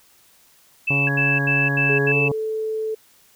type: tone bursts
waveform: sine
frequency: 2637 Hz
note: E7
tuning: in tune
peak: -18 dBFS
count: 5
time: 0.87-2.286 s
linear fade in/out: 10 ms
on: 220 ms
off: 79 ms
type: harmonic tone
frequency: 140 Hz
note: C#3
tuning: 18 cents sharp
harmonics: 1 / 2 / 3 / 4 / 5 / 6 / 7 / 8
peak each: -22 / -28 / -32 / -34 / -36 / -38 / -39 / -40 dBFS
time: 0.9-2.32 s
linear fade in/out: 5 ms
type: tone with vibrato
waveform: sine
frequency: 1661.2 Hz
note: G#6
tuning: in tune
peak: -23 dBFS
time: 1.07-2.12 s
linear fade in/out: 5 ms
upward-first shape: triangle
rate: 2.1 Hz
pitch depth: 8 cents each way
type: tone with pitch glide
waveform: sine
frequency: 417.2 to 437.7 Hz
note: G#4 to A4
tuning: +8 to -9 cents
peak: -22 dBFS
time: 1.89-2.95 s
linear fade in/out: 10 ms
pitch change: +83 cents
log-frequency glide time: 2.02-2.18 s
effects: white hiss -55 dBFS RMS until 3.35 s